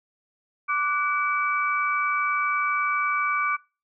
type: tone cluster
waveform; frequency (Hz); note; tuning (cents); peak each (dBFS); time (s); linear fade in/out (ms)
sine; 1170 / 1478 / 2294; D6 / F#6 / D7; -7 / -2 / -41; -24 / -29 / -27; 0.68-3.57; 20
effects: noise-tail reverb RT60 0.3 s tail -22 dB re dry